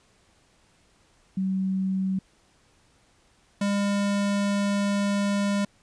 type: tone pair in turn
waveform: sine / square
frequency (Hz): 190 / 201.5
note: F#3 / G3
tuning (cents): +46 / +48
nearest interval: minor second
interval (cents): 102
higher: second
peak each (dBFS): -23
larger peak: neither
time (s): 1.37-2.19 / 3.61-5.65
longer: second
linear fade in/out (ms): 5
effects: pink hiss -62 dBFS RMS until 5.82 s + resampled to 22050 Hz